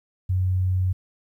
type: tone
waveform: sine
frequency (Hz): 92.5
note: F#2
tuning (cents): 0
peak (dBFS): -19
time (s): 0.29-0.93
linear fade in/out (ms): 10
effects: 10-bit